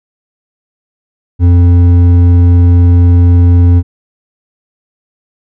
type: tone with hard clipping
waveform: sine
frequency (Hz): 87.6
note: F2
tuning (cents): +6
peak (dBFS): -4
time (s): 1.39-3.83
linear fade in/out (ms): 50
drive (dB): 7
effects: none